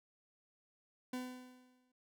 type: tone with exponential decay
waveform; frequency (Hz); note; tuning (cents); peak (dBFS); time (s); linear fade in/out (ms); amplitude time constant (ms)
40% pulse; 252.3; B3; +37; -37; 1.13-1.92; 5; 170
effects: none